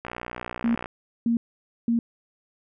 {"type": "click train", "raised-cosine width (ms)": 0.5, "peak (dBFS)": -18, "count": 50, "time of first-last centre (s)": [0.05, 0.859], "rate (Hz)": 60.6}
{"type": "tone bursts", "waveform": "sine", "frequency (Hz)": 233, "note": "A#3", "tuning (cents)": -1, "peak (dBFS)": -19, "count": 3, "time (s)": [0.64, 1.99], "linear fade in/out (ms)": 2, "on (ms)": 110, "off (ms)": 510}
{"effects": []}